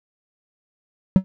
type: tone with exponential decay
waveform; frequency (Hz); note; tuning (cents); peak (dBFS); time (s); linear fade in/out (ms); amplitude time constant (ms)
triangle; 188.4; F#3; +32; -3; 1.16-1.24; 0; 16
effects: none